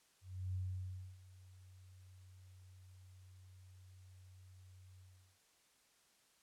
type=tone with ADSR envelope; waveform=sine; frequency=92.6 Hz; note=F#2; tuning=2 cents sharp; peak=-37 dBFS; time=0.21-5.39 s; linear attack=330 ms; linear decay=630 ms; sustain=-20 dB; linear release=390 ms; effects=white hiss -72 dBFS RMS until 6.42 s + low-pass 10000 Hz 12 dB/octave